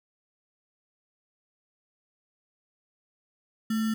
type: tone with sample-and-hold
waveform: sine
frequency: 220 Hz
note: A3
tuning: in tune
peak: -24 dBFS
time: 3.7-3.94 s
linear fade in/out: 5 ms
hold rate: 1575 Hz
effects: none